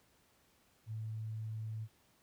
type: tone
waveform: sine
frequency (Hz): 110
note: A2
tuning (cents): 0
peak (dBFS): -38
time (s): 0.86-1.88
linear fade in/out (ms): 50
effects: pink hiss -70 dBFS RMS until 2.22 s + high-pass 60 Hz 12 dB/octave